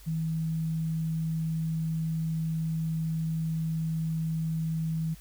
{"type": "tone", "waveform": "sine", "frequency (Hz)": 160.9, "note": "E3", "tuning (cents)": -42, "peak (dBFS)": -27, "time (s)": [0.06, 5.15], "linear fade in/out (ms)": 20, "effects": ["added 50 Hz sine -49 dBFS peak until 5.2 s", "white hiss -55 dBFS RMS until 5.2 s"]}